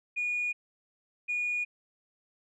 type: tone pair in turn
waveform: sine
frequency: 2447 / 2447 Hz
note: D#7 / D#7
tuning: -29 / -29 cents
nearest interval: unison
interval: 0 cents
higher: neither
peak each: -27 dBFS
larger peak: neither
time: 0.16-0.53 / 1.28-1.65 s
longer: neither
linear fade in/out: 20 ms
effects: tanh soft clip ceiling -24 dBFS